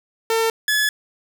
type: tone pair in turn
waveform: sawtooth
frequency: 451.3 / 1708.8 Hz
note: A4 / G#6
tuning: +44 / +49 cents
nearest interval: octave + major seventh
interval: 2305 cents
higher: second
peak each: -13 dBFS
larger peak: neither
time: 0.3-0.5 / 0.68-0.89 s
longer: second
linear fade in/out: 2 ms
effects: none